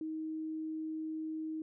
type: tone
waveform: sine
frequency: 315.3 Hz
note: D#4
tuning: 23 cents sharp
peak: -36 dBFS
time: 0.01-1.62 s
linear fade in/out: 2 ms
effects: none